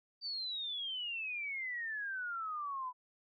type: exponential sweep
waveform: sine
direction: down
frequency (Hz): 4656 to 987.8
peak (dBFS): -37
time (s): 0.21-2.93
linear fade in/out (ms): 50
effects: none